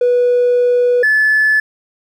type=tone pair in turn; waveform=triangle; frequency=489.8 / 1731.4 Hz; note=B4 / A6; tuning=-14 / -28 cents; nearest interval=octave + minor seventh; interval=2186 cents; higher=second; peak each=-6 dBFS; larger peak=neither; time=0.01-1.03 / 1.03-1.6 s; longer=first; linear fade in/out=5 ms; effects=tanh soft clip ceiling -6 dBFS